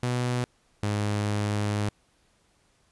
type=tone pair in turn; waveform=sawtooth; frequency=123.47 / 103.83 Hz; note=B2 / G#2; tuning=0 / 0 cents; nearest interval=minor third; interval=300 cents; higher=first; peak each=-21 dBFS; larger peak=neither; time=0.03-0.44 / 0.83-1.89 s; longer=second; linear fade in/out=0 ms; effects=pink hiss -66 dBFS RMS until 2.91 s + resampled to 24000 Hz